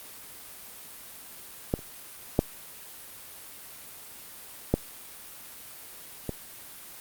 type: clicks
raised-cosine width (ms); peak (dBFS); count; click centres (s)
2; -10 / -30 / -6 / -7 / -16; 5; 1.739 / 1.791 / 2.391 / 4.74 / 6.293
effects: white hiss -45 dBFS RMS until 7 s + Opus 32 kbps